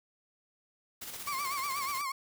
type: noise with tremolo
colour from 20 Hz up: white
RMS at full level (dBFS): -41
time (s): 1.01-2.02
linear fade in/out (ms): 10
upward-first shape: square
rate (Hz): 16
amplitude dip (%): 40
type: tone with vibrato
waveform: 35% pulse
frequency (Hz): 1108.7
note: C#6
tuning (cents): 0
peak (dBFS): -31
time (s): 1.27-2.12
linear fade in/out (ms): 5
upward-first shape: sine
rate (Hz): 8.3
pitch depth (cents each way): 97
effects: none